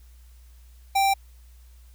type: tone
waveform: square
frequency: 784 Hz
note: G5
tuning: in tune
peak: -19 dBFS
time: 0.95-1.14 s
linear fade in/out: 10 ms
effects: added 60 Hz sine -47 dBFS peak until 1.94 s + white hiss -62 dBFS RMS until 1.94 s